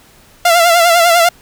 sawtooth tone with vibrato, 684 Hz, F5, 36 cents flat, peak -3 dBFS, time 0.45-1.29 s, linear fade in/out 5 ms, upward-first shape sine, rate 10 Hz, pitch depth 60 cents each way, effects pink hiss -45 dBFS RMS until 1.41 s

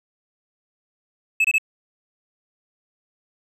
triangle tone bursts, 2600 Hz, E7, 24 cents flat, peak -13 dBFS, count 3, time 1.4-1.583 s, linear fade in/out 5 ms, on 45 ms, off 24 ms, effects resampled to 32000 Hz

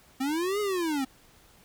square linear two-way sweep, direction up then down, 256 to 423.6 to 256 Hz, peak -27 dBFS, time 0.2-1.05 s, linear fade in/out 10 ms, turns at 0.6 s, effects pink hiss -58 dBFS RMS until 1.64 s

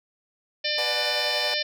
harmonic tone, 598 Hz, D5, 31 cents sharp, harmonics 1 / 3 / 4 / 5 / 6 / 7 / 8 / 9, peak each -32 / -32 / -32 / -32 / -32 / -32 / -32 / -32 dBFS, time 0.64-1.63 s, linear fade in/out 10 ms
sawtooth chord, B minor seventh, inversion none, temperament equal with one note detuned, 493.9 / 587.3 / 740 / 858.9 Hz, B4 / D5 / F#5 / A5, 0 / 0 / 0 / -42 cents, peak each -32 dBFS, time 0.78-1.54 s, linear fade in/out 2 ms
effects none

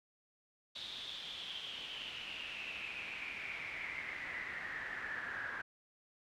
brown noise with band-pass filter sweep, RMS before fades -44 dBFS, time 0.75-5.62 s, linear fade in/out 10 ms, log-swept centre 3700 to 1600 Hz, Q 8.4, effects none

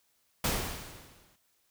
pink noise with exponential decay, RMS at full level -27 dBFS, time 0.44-1.36 s, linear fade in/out 5 ms, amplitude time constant 200 ms, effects white hiss -72 dBFS RMS until 1.7 s

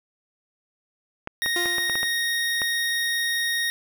clicks, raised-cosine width 0.5 ms, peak -15 dBFS, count 8, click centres 1.274 / 1.461 / 1.658 / 1.783 / 1.897 / 1.955 / 2.031 / 2.618 s
25% pulse tone, 1864.7 Hz, A#6, in tune, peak -19 dBFS, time 1.42-3.7 s, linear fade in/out 0 ms
sawtooth tone with exponential decay, 350 Hz, F4, 4 cents sharp, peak -22 dBFS, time 1.56-2.35 s, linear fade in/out 2 ms, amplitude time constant 170 ms
effects none

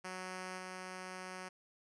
5% pulse tone with level steps, 185 Hz, F#3, in tune, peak -31 / -33 dBFS, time 0.04-1.49 s, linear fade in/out 10 ms, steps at 0.58 s, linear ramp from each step 5 ms, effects resampled to 22050 Hz

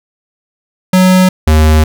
square tone pair in turn, 185 / 77.78 Hz, F#3 / D#2, 0 / 0 cents, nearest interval octave + minor third, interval 1500 cents, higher first, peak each -5 dBFS, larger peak neither, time 0.93-1.29 / 1.47-1.84 s, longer second, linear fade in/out 5 ms, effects none

